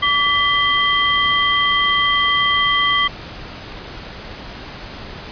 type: tone cluster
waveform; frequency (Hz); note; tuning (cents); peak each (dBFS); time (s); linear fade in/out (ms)
sine; 1152 / 1996 / 3172; D6 / B6 / G7; -34 / +18 / +20; -18; 0.02-3.08; 10
effects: pink hiss -33 dBFS RMS until 5.31 s + resampled to 11025 Hz